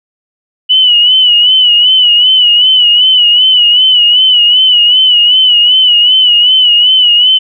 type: tone with vibrato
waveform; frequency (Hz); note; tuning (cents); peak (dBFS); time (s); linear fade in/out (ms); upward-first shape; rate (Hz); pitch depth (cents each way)
sine; 2960; F#7; 0; -3; 0.69-7.39; 20; sine; 2.6; 65
effects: none